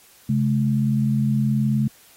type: tone pair together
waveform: sine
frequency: 134.61 / 213.8 Hz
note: C3 / A3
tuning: +50 / -49 cents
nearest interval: minor sixth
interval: 801 cents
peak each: -20 dBFS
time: 0.29-1.88 s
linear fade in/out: 5 ms
effects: white hiss -52 dBFS RMS until 2.16 s + AAC 48 kbps